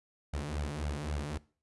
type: tone with flanger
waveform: sawtooth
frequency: 73.5 Hz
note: D2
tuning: 2 cents sharp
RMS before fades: -36 dBFS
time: 0.33-1.38 s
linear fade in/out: 10 ms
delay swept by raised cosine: 1.3 to 6.6 ms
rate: 3.7 Hz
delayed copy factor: +0.85
effects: noise-tail reverb RT60 0.4 s tail -21 dB re dry + resampled to 24000 Hz